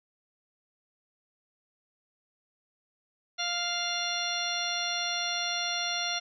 harmonic tone with a mistuned harmonic, 698.5 Hz, F5, in tune, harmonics 1 / 2 / 3 / 4 / 5 / 6 / 8, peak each -37 / -37 / -38 / -37 / -35 / -35 / -37 dBFS, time 3.38-6.2 s, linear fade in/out 20 ms, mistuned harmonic 8, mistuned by +16 cents, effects none

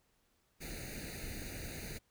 pink noise with comb filter, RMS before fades -44 dBFS, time 0.6-1.99 s, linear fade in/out 20 ms, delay 0.46 ms, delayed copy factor +1, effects pink hiss -75 dBFS RMS until 2.1 s

